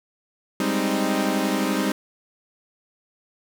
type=chord; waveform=sawtooth; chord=Ab major seventh; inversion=third; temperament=equal; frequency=196 / 207.7 / 261.6 / 311.1 Hz; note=G3 / Ab3 / C4 / Eb4; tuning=0 / 0 / 0 / 0 cents; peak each=-22 / -25 / -22 / -22 dBFS; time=0.6-1.92 s; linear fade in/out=2 ms; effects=none